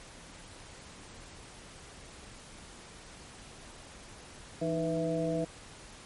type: harmonic tone with a mistuned harmonic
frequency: 165.1 Hz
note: E3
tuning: 3 cents sharp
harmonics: 1 / 2 / 3 / 4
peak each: -34 / -34 / -34 / -34 dBFS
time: 4.61-5.45 s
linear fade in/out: 10 ms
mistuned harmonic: 2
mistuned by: -98 cents
effects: pink hiss -50 dBFS RMS until 6.05 s + MP3 48 kbps